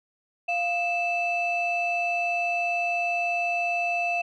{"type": "tone pair together", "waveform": "sine", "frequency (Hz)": [697, 2637], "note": ["F5", "E7"], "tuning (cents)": [-4, 0], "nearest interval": "octave + major seventh", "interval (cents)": 2304, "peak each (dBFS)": -25, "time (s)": [0.48, 4.22], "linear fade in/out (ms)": 10, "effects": ["tanh soft clip ceiling -18 dBFS"]}